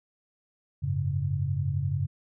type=chord; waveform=sine; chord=F# suspended second; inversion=none; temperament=just; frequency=92.5 / 104.06 / 138.75 Hz; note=F#2 / G#2 / C#3; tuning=0 / +4 / +2 cents; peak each=-30 / -32 / -28 dBFS; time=0.82-2.07 s; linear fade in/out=20 ms; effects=none